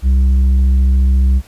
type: tone with tanh clipping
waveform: sine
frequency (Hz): 65.3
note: C2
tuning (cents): -3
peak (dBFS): -9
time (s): 0.02-1.42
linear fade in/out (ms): 50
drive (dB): 5
effects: pink hiss -45 dBFS RMS until 1.47 s + resampled to 32000 Hz